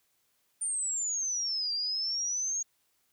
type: exponential two-way sweep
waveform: sine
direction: down then up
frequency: 9130 to 4708 to 6630 Hz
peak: -29 dBFS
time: 0.61-2.63 s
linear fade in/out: 10 ms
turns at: 1.73 s
effects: white hiss -73 dBFS RMS until 3.12 s